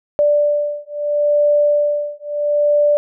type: beating tone pair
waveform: sine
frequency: 587.3 / 588.05 Hz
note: D5 / D5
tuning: 0 / +2 cents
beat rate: 0.75 Hz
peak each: -16 dBFS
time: 0.19-2.97 s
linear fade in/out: 0 ms
effects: none